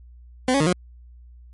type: tone with pitch steps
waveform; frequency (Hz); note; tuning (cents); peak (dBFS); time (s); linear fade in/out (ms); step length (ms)
20% pulse; 255.1 / 277.4 / 154.6 / 180.1; C4 / C#4 / D#3 / F#3; -44 / +1 / -11 / -46; -12; 0.48-0.728; 2; 62
effects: added 60 Hz sine -43 dBFS peak until 1.53 s + MP3 48 kbps